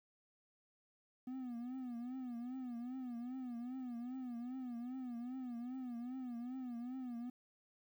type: tone with vibrato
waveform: triangle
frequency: 247.8 Hz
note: B3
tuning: 6 cents sharp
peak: -40 dBFS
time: 1.27-7.3 s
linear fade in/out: 5 ms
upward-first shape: triangle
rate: 2.5 Hz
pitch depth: 120 cents each way
effects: 12-bit